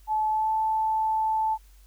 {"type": "tone with pitch glide", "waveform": "sine", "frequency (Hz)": [864, 876.6], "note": ["A5", "A5"], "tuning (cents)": [-32, -7], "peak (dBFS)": -22, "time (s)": [0.07, 1.58], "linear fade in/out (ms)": 50, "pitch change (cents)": 25, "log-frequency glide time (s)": [0.3, 0.52], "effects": ["added 48 Hz sine -50 dBFS peak until 1.86 s", "white hiss -62 dBFS RMS until 1.86 s"]}